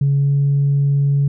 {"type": "tone with pitch glide", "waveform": "sine", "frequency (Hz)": [140, 140.97], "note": ["C#3", "C#3"], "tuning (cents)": [18, 29], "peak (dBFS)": -11, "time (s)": [0.01, 1.28], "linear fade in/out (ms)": 5, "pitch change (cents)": 11, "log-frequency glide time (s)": [0.17, 0.33], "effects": ["tanh soft clip ceiling -9 dBFS"]}